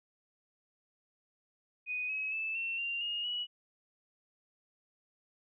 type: tone with pitch steps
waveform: sine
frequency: 2489 / 2557 / 2628 / 2700 / 2775 / 2851 / 2929 Hz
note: D#7 / D#7 / E7 / E7 / F7 / F7 / F#7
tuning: 0 / +47 / -6 / +41 / -12 / +35 / -18 cents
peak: -33 dBFS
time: 1.86-3.47 s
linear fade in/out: 50 ms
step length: 230 ms
effects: none